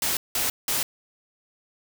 white noise bursts, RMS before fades -25 dBFS, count 3, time 0.02-0.83 s, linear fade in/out 2 ms, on 150 ms, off 180 ms, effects none

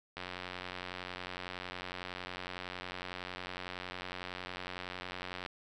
click train, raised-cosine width 0.3 ms, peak -24 dBFS, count 482, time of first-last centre 0.17-5.462 s, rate 90.9 Hz, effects none

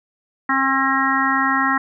harmonic tone with a mistuned harmonic, 268.4 Hz, C4, 44 cents sharp, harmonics 1 / 3 / 4 / 5 / 6 / 7, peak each -23 / -25 / -21 / -22 / -26 / -21 dBFS, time 0.49-1.78 s, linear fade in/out 5 ms, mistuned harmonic 6, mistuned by +18 cents, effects none

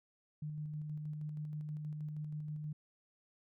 sine tone with tremolo, 151.4 Hz, D#3, 47 cents flat, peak -38 dBFS, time 0.42-2.73 s, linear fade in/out 5 ms, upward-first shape square, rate 6.3 Hz, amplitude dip 25%, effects none

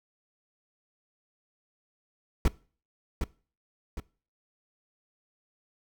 brown noise with echo, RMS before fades -21 dBFS, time 2.45-2.48 s, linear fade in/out 2 ms, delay 760 ms, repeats 2, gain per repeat -7 dB, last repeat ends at 4 s, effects noise-tail reverb RT60 0.4 s tail -21 dB re dry

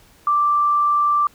sine tone, 1174.7 Hz, D6, in tune, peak -14 dBFS, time 0.27-1.27 s, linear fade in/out 2 ms, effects pink hiss -52 dBFS RMS until 1.34 s

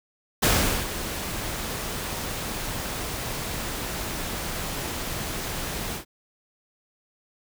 pink noise with ADSR envelope, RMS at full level -19 dBFS, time 0.42-6.05 s, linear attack 15 ms, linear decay 420 ms, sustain -12 dB, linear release 110 ms, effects none

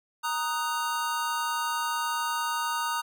square chord, D# minor, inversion second, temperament just, 933.4 / 1244.5 / 1493.4 Hz, A#5 / D#6 / F#6, +2 / 0 / +16 cents, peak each -31 / -32 / -36 dBFS, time 0.23-3.02 s, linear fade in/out 20 ms, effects none

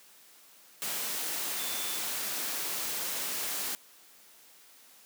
sine tone in noise, 3520 Hz, A7, in tune, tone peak -41 dBFS, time 1.59-1.98 s, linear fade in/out 0 ms, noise white, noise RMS -34 dBFS, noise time 0.82-3.75 s, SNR -10 dB, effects white hiss -57 dBFS RMS until 5.05 s + high-pass 200 Hz 12 dB/octave

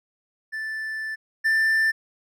triangle tone pair in turn, 1760 / 1777.4 Hz, A6 / A6, 0 / +17 cents, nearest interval unison, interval 17 cents, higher second, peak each -26 / -16 dBFS, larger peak second, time 0.52-1.16 / 1.44-1.92 s, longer first, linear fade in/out 20 ms, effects none

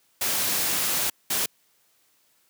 white noise bursts at uneven times, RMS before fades -25 dBFS, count 2, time 0.21-1.1 / 1.3-1.46 s, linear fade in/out 5 ms, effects white hiss -65 dBFS RMS until 2.49 s + high-pass 100 Hz 12 dB/octave

